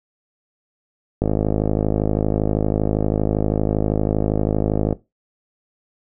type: click train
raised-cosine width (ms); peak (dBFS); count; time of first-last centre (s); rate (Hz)
2; -5; 196; 1.22-4.927; 52.6
effects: noise-tail reverb RT60 0.2 s tail -17 dB re dry